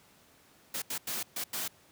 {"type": "noise bursts at uneven times", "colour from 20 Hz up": "white", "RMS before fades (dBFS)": -35, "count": 5, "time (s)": [[0.74, 0.82], [0.9, 0.98], [1.07, 1.23], [1.36, 1.44], [1.53, 1.68]], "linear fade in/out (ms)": 5, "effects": ["pink hiss -61 dBFS RMS until 1.91 s", "high-pass 100 Hz 12 dB/octave"]}